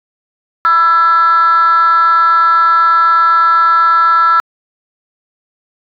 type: tone with frequency modulation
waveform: sine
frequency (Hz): 1336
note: E6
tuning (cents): +23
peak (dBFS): -5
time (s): 0.65-4.4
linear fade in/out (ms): 0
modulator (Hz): 345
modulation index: 0.5
effects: tanh soft clip ceiling -3 dBFS